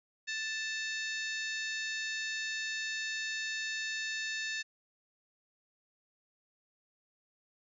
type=harmonic tone with a mistuned harmonic; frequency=880 Hz; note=A5; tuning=in tune; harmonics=2 / 3 / 4 / 5 / 6 / 7 / 8; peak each=-37 / -41 / -43 / -45 / -47 / -48 / -49 dBFS; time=0.27-4.63 s; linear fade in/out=20 ms; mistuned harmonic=4; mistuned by=+74 cents; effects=none